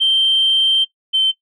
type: tone pair in turn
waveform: sine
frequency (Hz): 3136 / 3096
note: G7 / G7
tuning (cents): 0 / -22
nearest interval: unison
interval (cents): 22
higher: first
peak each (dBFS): -10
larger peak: neither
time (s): 0-0.85 / 1.13-1.32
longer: first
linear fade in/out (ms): 20
effects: noise-tail reverb RT60 0.1 s tail -18 dB re dry + tanh soft clip ceiling -7 dBFS